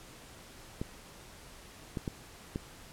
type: clicks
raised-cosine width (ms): 3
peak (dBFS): -21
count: 4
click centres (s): 0.815 / 1.972 / 2.078 / 2.559
effects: pink hiss -52 dBFS RMS until 2.92 s + low-pass 12000 Hz 12 dB/octave